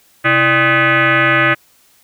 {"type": "tone with frequency modulation", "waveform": "sine", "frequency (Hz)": 130.81, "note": "C3", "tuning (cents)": 0, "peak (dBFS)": -9, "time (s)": [0.24, 1.55], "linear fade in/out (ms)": 20, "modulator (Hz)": 461, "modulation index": 4.8, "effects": ["white hiss -52 dBFS RMS until 2.03 s"]}